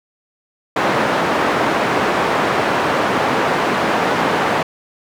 white band-pass noise, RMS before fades -17 dBFS, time 0.76-4.63 s, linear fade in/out 5 ms, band 170 to 1200 Hz, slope 12 dB/octave, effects none

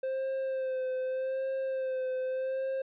triangle tone with vibrato, 523.3 Hz, C5, in tune, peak -28 dBFS, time 0.03-2.82 s, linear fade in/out 5 ms, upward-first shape sine, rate 0.83 Hz, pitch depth 29 cents each way, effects resampled to 8000 Hz

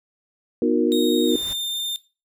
sine chord, B major seventh, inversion none, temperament equal with one note detuned, 246.9 / 311.1 / 362.6 / 466.2 Hz, B3 / D#4 / F#4 / A#4, 0 / 0 / -35 / 0 cents, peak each -22 dBFS, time 0.62-1.36 s, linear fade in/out 2 ms
pink noise with exponential growth, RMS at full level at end -37 dBFS, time 0.84-1.53 s, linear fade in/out 1 ms, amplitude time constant 150 ms
40% pulse tone with pitch glide, 3729 to 3608 Hz, A#7 to A7, 0 to +43 cents, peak -24 dBFS, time 0.92-1.96 s, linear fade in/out 0 ms, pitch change -57 cents, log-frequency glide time 1.27-1.33 s
effects noise-tail reverb RT60 0.3 s tail -17 dB re dry

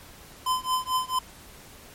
square tone with tremolo, 1023 Hz, C6, 39 cents flat, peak -21 dBFS, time 0.46-1.19 s, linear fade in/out 5 ms, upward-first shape triangle, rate 4.5 Hz, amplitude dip 100%, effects pink hiss -48 dBFS RMS until 1.94 s + MP3 64 kbps

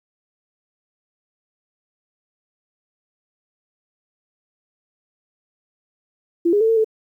sine tone with pitch steps, 340 / 411.8 / 445.3 / 451.7 / 438.7 Hz, F4 / G#4 / A4 / A4 / A4, -46 / -15 / +21 / +45 / -5 cents, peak -13 dBFS, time 6.45-6.845 s, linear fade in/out 10 ms, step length 79 ms, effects 9-bit

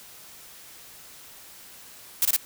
blue noise bursts, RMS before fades -21 dBFS, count 3, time 2.22-2.363 s, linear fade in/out 0 ms, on 31 ms, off 25 ms, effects white hiss -47 dBFS RMS until 2.45 s

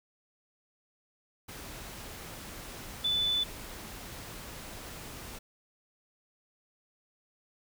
sine tone in noise, 3494 Hz, A7, 13 cents flat, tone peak -26 dBFS, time 3.04-3.44 s, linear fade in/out 10 ms, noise pink, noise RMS -44 dBFS, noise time 1.48-5.39 s, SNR +15 dB, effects none

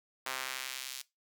sawtooth tone with high-pass filter sweep, 130.81 Hz, C3, in tune, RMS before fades -40 dBFS, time 0.26-1.02 s, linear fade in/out 5 ms, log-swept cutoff 1100 to 4200 Hz, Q 0.85, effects noise-tail reverb RT60 0.2 s tail -19 dB re dry

